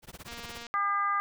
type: noise with tremolo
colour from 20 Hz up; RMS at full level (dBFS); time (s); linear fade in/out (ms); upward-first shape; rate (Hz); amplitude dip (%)
pink; -43; 0.02-0.64; 50; sine; 17; 100
type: click train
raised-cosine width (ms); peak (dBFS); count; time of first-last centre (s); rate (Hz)
0.2; -26; 92; 0.28-0.667; 235
type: harmonic tone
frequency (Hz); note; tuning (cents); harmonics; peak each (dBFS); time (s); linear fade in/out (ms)
402.4; G4; +45; 2 / 3 / 4 / 5; -38 / -26 / -36 / -38; 0.74-1.2; 0
effects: none

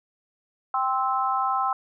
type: chord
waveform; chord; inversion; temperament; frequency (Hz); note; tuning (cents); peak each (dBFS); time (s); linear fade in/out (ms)
sine; C major; second; just; 784.9 / 1046.5 / 1308.1; G5 / C6 / E6; +2 / 0 / -14; -26; 0.74-1.73; 2
effects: none

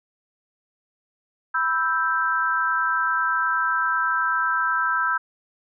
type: chord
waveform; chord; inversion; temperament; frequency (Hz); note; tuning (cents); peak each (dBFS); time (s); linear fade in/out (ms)
sine; E minor; second; equal; 987.8 / 1318.5 / 1568; B5 / E6 / G6; 0 / 0 / 0; -27 / -23 / -23; 1.54-5.18; 10
effects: none

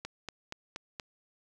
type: click train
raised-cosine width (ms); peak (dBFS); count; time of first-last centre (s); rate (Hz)
0.2; -21; 5; 0.05-0.998; 4.22
effects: none

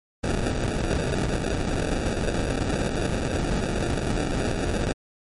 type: noise with sample-and-hold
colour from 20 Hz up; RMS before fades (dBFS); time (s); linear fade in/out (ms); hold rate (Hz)
pink; -25; 0.23-4.93; 10; 1050
effects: MP3 48 kbps

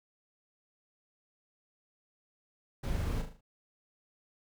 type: noise with echo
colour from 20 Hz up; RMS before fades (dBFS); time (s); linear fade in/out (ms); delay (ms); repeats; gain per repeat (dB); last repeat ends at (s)
brown; -34; 2.83-3.22; 10; 38; 5; -6; 3.41
effects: none

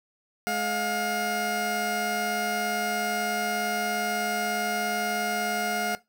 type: tone pair together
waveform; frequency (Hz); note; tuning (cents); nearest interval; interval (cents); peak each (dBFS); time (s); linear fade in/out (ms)
20% pulse; 211.4 / 711; G#3 / F5; +31 / +31; octave + major sixth; 2100; -27 / -22; 0.47-5.95; 0
effects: noise-tail reverb RT60 0.2 s tail -18 dB re dry

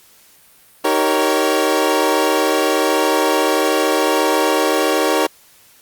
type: chord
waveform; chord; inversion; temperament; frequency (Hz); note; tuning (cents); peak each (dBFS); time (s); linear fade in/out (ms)
25% pulse; Eb dominant seventh; none; equal with one note detuned; 311.1 / 384.8 / 466.2 / 554.4; Eb4 / G4 / Bb4 / Db5; 0 / -32 / 0 / 0; -16; 0.84-5.27; 10
effects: white hiss -49 dBFS RMS until 5.81 s + Opus 48 kbps

